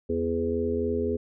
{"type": "harmonic tone with a mistuned harmonic", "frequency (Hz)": 83.6, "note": "E2", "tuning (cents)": 25, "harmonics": [1, 3, 4, 5, 6], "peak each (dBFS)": [-33, -30, -36, -27, -34], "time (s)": [0.09, 1.17], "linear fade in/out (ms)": 10, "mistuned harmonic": 3, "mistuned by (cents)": -32, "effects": []}